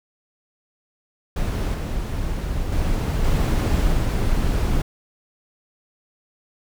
brown noise with level steps, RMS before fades -22 / -25 / -21 / -18 / -20 dBFS, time 1.36-4.82 s, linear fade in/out 5 ms, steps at 1.74 / 2.72 / 3.24 / 3.92 s, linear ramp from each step 5 ms, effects none

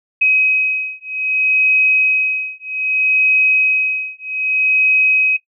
sine beating tone pair, 2534 / 2534.63 Hz, D#7 / D#7, +31 / +31 cents, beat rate 0.63 Hz, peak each -15 dBFS, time 0.21-5.37 s, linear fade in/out 10 ms, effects noise-tail reverb RT60 0.1 s tail -17 dB re dry

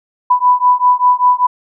sine beating tone pair, 990 / 995.1 Hz, B5 / B5, +4 / +13 cents, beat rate 5.1 Hz, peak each -11 dBFS, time 0.3-1.47 s, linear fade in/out 10 ms, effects none

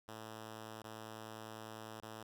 5% pulse tone with dropouts, 110 Hz, A2, in tune, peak -36 dBFS, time 0.08-2.23 s, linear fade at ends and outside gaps 5 ms, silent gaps 0.821-0.841 / 2.004-2.025 s, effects none

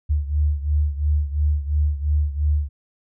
sine beating tone pair, 73.42 / 76.32 Hz, D2 / D#2, 0 / -33 cents, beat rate 2.9 Hz, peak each -19 / -23 dBFS, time 0.09-2.69 s, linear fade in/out 20 ms, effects none

